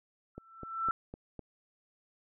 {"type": "tone with exponential growth", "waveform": "sine", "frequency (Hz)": 1335, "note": "E6", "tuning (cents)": 22, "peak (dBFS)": -25, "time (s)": [0.35, 0.91], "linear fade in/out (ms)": 1, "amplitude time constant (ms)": 120}
{"type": "click train", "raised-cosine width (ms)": 2, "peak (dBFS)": -29, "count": 5, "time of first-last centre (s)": [0.38, 1.393], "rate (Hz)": 3.95}
{"effects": []}